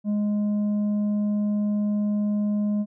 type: tone with tanh clipping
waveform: triangle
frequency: 207.7 Hz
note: G#3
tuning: in tune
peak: -22 dBFS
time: 0.04-2.86 s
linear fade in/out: 50 ms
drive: 9 dB
effects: none